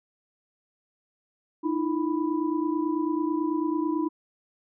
sine tone cluster, 305.8 / 334.9 / 990 Hz, D#4 / E4 / B5, -30 / +27 / +4 cents, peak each -26 / -28 / -34 dBFS, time 1.63-4.09 s, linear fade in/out 20 ms, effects none

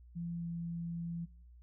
sine tone with pitch glide, 170.3 to 169.12 Hz, F3 to E3, -43 to +45 cents, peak -37 dBFS, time 0.15-1.26 s, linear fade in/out 20 ms, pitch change -12 cents, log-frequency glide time 0.37-0.45 s, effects noise-tail reverb RT60 0.5 s tail -20 dB re dry + added 60 Hz sine -54 dBFS peak until 1.62 s

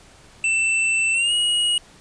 square tone with pitch glide, 2669 to 2894 Hz, E7 to F#7, +21 to -39 cents, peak -18 dBFS, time 0.44-1.78 s, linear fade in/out 2 ms, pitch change +140 cents, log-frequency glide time 1.13-1.33 s, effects pink hiss -49 dBFS RMS until 2 s + resampled to 22050 Hz

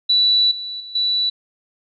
sine tone with level steps, 3951 Hz, B7, in tune, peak -12 / -26 / -32 / -16 dBFS, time 0.09-1.3 s, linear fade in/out 10 ms, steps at 0.51 / 0.8 / 0.95 s, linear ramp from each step 5 ms, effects none

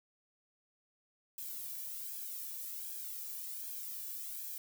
violet noise with flanger, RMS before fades -43 dBFS, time 1.38-4.58 s, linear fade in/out 2 ms, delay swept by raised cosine 1.2 to 1.76 ms, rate 1.3 Hz, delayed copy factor +0.85, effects none

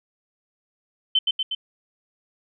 sine tone with echo, 3073 Hz, G7, 35 cents flat, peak -15 dBFS, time 1.15-1.19 s, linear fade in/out 5 ms, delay 120 ms, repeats 3, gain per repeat -3 dB, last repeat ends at 1.55 s, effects none

